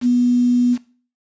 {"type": "tone with quantisation", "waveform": "sine", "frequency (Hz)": 244.9, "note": "B3", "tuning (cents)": -14, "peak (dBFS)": -12, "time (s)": [0.01, 0.78], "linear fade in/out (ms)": 50, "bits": 6, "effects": ["noise-tail reverb RT60 0.4 s tail -17 dB re dry", "resampled to 16000 Hz"]}